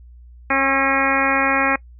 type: harmonic tone with a mistuned harmonic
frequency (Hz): 271.6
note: C#4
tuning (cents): -35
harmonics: 1 / 2 / 3 / 4 / 5 / 6 / 7 / 8 / 9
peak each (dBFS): -24 / -24 / -24 / -24 / -24 / -24 / -24 / -24 / -24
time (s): 0.5-1.76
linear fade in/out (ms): 5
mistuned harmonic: 5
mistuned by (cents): -21
effects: noise-tail reverb RT60 0.1 s tail -23 dB re dry + added 60 Hz sine -40 dBFS peak until 1.99 s